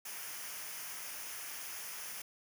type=noise with comb filter; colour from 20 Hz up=white; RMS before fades=-44 dBFS; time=0.05-2.22 s; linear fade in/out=5 ms; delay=0.25 ms; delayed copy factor=-0.6; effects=none